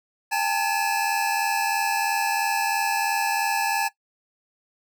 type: tone cluster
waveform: square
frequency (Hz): 805 / 888 / 1705 / 2604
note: G5 / A5 / G#6 / E7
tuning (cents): +46 / +16 / +45 / -22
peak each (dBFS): -27 / -27 / -27 / -32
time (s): 0.31-3.89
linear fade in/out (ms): 20
effects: noise-tail reverb RT60 0.1 s tail -18 dB re dry